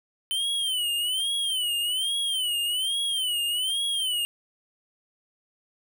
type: tone with vibrato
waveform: square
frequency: 3059 Hz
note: G7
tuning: 43 cents flat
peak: -25 dBFS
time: 0.31-4.25 s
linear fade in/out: 0 ms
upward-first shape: sine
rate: 1.2 Hz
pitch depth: 140 cents each way
effects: none